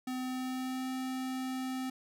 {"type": "tone with pitch glide", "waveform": "square", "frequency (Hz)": [255.3, 259.2], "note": ["C4", "C4"], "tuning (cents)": [-42, -16], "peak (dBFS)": -35, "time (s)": [0.07, 1.9], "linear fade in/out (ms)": 5, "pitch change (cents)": 26, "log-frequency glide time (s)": [0.17, 0.89], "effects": []}